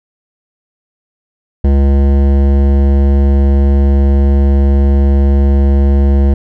sine tone with hard clipping, 69.3 Hz, C#2, in tune, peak -8 dBFS, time 1.64-6.34 s, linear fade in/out 5 ms, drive 15 dB, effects none

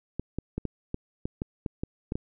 clicks, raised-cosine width 3 ms, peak -17 dBFS, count 11, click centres 0.196 / 0.386 / 0.58 / 0.653 / 0.944 / 1.255 / 1.419 / 1.662 / 1.835 / 2.121 / 2.155 s, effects none

